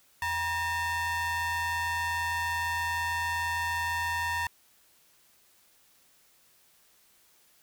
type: ring-modulated tone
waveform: square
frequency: 435.6 Hz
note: A4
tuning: 17 cents flat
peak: -26 dBFS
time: 0.22-4.47 s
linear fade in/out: 2 ms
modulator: 1390 Hz
effects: white hiss -63 dBFS RMS until 7.62 s